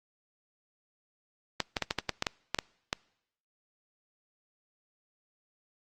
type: clicks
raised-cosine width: 0.2 ms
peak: -10 dBFS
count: 11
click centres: 1.603 / 1.768 / 1.823 / 1.909 / 1.987 / 2.093 / 2.224 / 2.268 / 2.546 / 2.588 / 2.929 s
effects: noise-tail reverb RT60 0.8 s tail -26 dB re dry + Opus 24 kbps